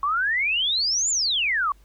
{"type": "exponential two-way sweep", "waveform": "sine", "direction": "up then down", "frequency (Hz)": [1091, 7340, 1091], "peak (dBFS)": -20, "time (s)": [0.03, 1.72], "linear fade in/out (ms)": 2, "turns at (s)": 1.1, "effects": ["added 50 Hz sine -50 dBFS peak until 1.84 s", "pink hiss -62 dBFS RMS until 1.84 s"]}